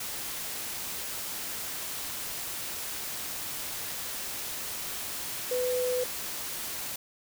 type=tone in noise; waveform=sine; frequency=500 Hz; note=B4; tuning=21 cents sharp; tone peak=-26 dBFS; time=5.51-6.04 s; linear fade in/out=5 ms; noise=white; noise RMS=-36 dBFS; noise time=0-6.96 s; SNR=+7 dB; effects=none